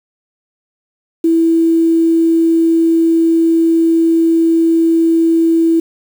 sine tone with quantisation, 329.6 Hz, E4, in tune, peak -8 dBFS, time 1.24-5.8 s, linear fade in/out 5 ms, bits 6, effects none

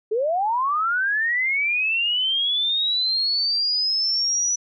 sine linear sweep, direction up, 409.8 to 5940 Hz, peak -19 dBFS, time 0.11-4.56 s, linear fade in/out 10 ms, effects none

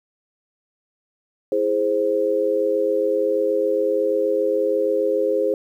sine chord, E augmented, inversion none, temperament equal with one note detuned, 328.7 / 415.3 / 523.3 Hz, E4 / G#4 / B#4, -5 / 0 / 0 cents, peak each -26 / -21 / -20 dBFS, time 1.52-5.54 s, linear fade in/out 2 ms, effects 9-bit

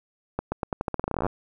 accelerating click train, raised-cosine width 1 ms, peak -12 dBFS, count 20, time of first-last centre 0.39-1.266 s, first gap 130 ms, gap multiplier 0.86, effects none

